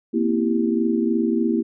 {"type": "chord", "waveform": "sine", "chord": "C dominant seventh", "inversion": "third", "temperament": "equal with one note detuned", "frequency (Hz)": [233.1, 256.4, 329.6, 392], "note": ["Bb3", "C4", "E4", "G4"], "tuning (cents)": [0, -35, 0, 0], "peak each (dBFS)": [-21, -26, -22, -26], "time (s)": [0.13, 1.63], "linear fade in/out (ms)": 20, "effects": []}